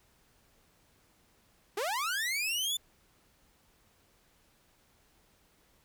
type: linear sweep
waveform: sawtooth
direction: up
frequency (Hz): 370 to 3546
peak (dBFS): -27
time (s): 1.77-2.77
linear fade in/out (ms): 5
effects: pink hiss -67 dBFS RMS until 5.84 s